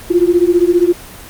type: beating tone pair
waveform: sine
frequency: 342.5 / 357.5 Hz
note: F4 / F4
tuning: -34 / +41 cents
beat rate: 15 Hz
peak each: -11 dBFS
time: 0.1-0.93 s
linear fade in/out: 10 ms
effects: pink hiss -33 dBFS RMS until 1.29 s + Opus 24 kbps